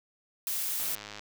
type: noise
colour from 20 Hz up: blue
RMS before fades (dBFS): -32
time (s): 0.47-0.95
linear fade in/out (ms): 0
type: click train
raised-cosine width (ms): 0.2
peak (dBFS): -24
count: 42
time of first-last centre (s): 0.8-1.194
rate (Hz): 104
effects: none